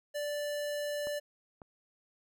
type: tone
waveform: square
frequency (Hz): 586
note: D5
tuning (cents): -4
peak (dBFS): -34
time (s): 0.14-1.2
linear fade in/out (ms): 20
type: clicks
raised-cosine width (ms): 1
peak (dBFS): -31 / -34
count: 2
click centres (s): 1.071 / 1.618
effects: none